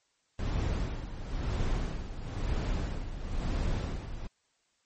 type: noise with tremolo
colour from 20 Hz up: brown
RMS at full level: -29 dBFS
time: 0.39-4.27 s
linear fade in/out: 2 ms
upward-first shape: sine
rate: 1 Hz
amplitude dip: 70%
effects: white hiss -73 dBFS RMS until 4.85 s + MP3 32 kbps